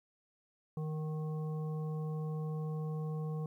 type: harmonic tone with a mistuned harmonic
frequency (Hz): 155.56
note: D#3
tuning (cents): 0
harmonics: 1 / 3 / 5 / 7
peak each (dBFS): -35 / -45 / -53 / -54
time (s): 0.77-3.46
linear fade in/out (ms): 2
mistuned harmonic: 5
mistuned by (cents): -30
effects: 12-bit